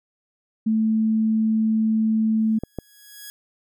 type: tone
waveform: sine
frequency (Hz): 220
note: A3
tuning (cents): 0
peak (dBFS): -17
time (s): 0.66-2.59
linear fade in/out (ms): 10
type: tone with exponential growth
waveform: 5% pulse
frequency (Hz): 1664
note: G#6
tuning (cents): +3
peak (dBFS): -24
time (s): 2.38-3.3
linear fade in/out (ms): 0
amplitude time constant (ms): 200
type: clicks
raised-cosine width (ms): 2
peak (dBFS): -14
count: 2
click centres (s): 2.636 / 2.787
effects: none